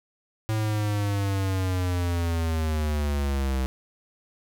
square linear sweep, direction down, 110 to 64.5 Hz, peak -24 dBFS, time 0.49-3.66 s, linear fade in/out 0 ms, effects none

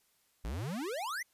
square exponential sweep, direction up, 47.9 to 2120 Hz, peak -36 dBFS, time 0.44-1.23 s, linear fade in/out 10 ms, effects white hiss -72 dBFS RMS until 1.33 s + resampled to 32000 Hz

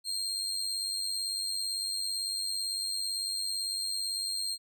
30% pulse tone with amplitude modulation, 4203 Hz, C8, 7 cents sharp, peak -26 dBFS, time 0.04-4.58 s, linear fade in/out 50 ms, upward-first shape sine, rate 97.9 Hz, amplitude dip 50%, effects none

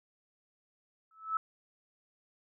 sine tone with exponential growth, 1306 Hz, E6, 17 cents flat, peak -25 dBFS, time 1.11-1.37 s, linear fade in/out 2 ms, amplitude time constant 55 ms, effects none

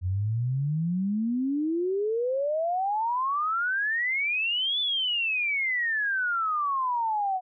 sine exponential two-way sweep, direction up then down, 87.5 to 3520 to 730 Hz, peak -24 dBFS, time 0.01-7.41 s, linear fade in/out 50 ms, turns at 4.8 s, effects none

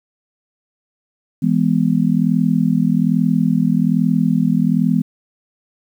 sine chord, E major, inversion none, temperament just, 164.81 / 206 / 247.2 Hz, E3 / G#3 / B3, 0 / -14 / +2 cents, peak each -17 dBFS, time 1.42-5.02 s, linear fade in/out 10 ms, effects 8-bit

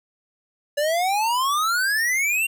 square exponential sweep, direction up, 570 to 2794 Hz, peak -20 dBFS, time 0.77-2.47 s, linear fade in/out 10 ms, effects none

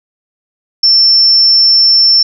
sine tone, 5380 Hz, E8, 34 cents sharp, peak -4 dBFS, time 0.83-2.23 s, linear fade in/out 5 ms, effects none

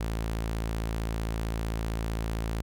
sawtooth tone, 55.5 Hz, A1, 16 cents sharp, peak -25 dBFS, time 0-2.62 s, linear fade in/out 10 ms, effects none

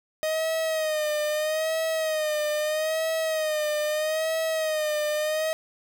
45% pulse tone with vibrato, 622.3 Hz, D#5, in tune, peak -24 dBFS, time 0.23-5.53 s, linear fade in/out 0 ms, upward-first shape sine, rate 0.78 Hz, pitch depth 60 cents each way, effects none

